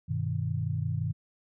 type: chord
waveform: sine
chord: G augmented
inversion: none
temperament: equal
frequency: 98 / 123.47 / 155.56 Hz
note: G2 / B2 / D#3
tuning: 0 / 0 / 0 cents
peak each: -32 dBFS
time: 0.08-1.13 s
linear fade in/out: 20 ms
effects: none